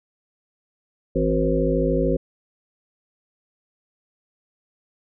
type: harmonic tone with a mistuned harmonic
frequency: 53.4 Hz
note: G#1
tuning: 49 cents sharp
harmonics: 1 / 3 / 5 / 7 / 9 / 10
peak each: -25 / -25 / -25 / -25 / -25 / -25 dBFS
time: 1.15-2.17 s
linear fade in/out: 10 ms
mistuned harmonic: 3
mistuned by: +87 cents
effects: none